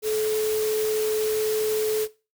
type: tone in noise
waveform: sine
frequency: 432 Hz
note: A4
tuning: 32 cents flat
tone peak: -22 dBFS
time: 0.02-2.08 s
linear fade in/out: 50 ms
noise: white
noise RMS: -33 dBFS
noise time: 0.02-2.08 s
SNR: +8 dB
effects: noise-tail reverb RT60 0.3 s tail -18 dB re dry